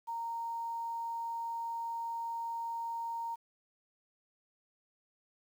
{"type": "tone with quantisation", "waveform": "sine", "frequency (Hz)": 925, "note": "A#5", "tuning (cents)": -14, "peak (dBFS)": -35, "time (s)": [0.07, 3.36], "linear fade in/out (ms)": 20, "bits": 10, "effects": []}